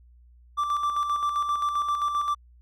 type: tone with tremolo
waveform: triangle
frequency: 1172 Hz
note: D6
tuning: 4 cents flat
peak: -20 dBFS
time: 0.57-2.35 s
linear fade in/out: 20 ms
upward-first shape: square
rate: 7.6 Hz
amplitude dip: 45%
effects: added 60 Hz sine -51 dBFS peak until 2.61 s